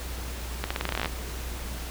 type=accelerating click train; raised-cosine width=0.3 ms; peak=-11 dBFS; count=14; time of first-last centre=0.64-1.058 s; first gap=65 ms; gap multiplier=0.87; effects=added 60 Hz sine -34 dBFS peak until 1.9 s + pink hiss -39 dBFS RMS until 1.9 s